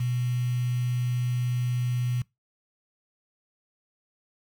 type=tone with quantisation; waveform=sine; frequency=123.47 Hz; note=B2; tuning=in tune; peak=-24 dBFS; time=0-2.22 s; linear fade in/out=5 ms; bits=7; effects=noise-tail reverb RT60 0.2 s tail -23 dB re dry